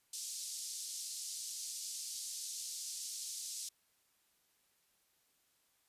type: band-pass noise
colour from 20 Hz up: pink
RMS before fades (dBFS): -44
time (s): 0.13-3.69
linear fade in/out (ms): 5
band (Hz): 4800 to 10000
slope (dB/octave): 24
effects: white hiss -75 dBFS RMS until 5.88 s + resampled to 32000 Hz